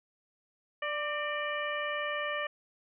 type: harmonic tone with a mistuned harmonic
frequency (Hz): 590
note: D5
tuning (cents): +8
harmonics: 1 / 2 / 3 / 4 / 5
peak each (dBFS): -36 / -37 / -36 / -40 / -42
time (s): 0.82-2.47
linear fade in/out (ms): 5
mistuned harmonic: 3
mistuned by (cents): +40
effects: none